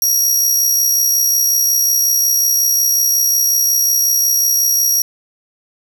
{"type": "tone with amplitude modulation", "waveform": "25% pulse", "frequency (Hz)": 5680, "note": "F8", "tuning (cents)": 28, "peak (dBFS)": -5, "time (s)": [0.02, 5.02], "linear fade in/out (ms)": 2, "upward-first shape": "sine", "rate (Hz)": 65.5, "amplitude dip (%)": 40, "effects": []}